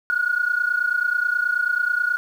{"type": "tone pair together", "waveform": "sine", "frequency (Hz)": [1436, 1465.3], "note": ["F6", "F#6"], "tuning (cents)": [48, -17], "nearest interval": "unison", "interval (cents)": 35, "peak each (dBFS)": -21, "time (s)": [0.1, 2.17], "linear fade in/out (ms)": 0, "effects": ["tanh soft clip ceiling -11 dBFS", "8-bit"]}